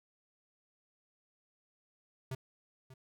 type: tone with echo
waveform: square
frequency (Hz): 130.81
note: C3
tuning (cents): 0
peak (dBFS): -37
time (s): 2.31-2.35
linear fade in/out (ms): 5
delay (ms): 590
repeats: 1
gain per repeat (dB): -15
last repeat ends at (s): 2.94
effects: none